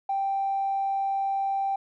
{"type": "tone with tanh clipping", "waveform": "triangle", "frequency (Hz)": 784, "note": "G5", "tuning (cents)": 0, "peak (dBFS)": -24, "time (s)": [0.09, 1.76], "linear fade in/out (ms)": 5, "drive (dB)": 4, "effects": []}